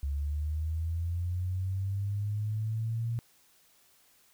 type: linear sweep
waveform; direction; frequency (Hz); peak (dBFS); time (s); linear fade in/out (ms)
sine; up; 69.3 to 117.5; -29; 0.03-3.19; 0
effects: white hiss -64 dBFS RMS until 4.33 s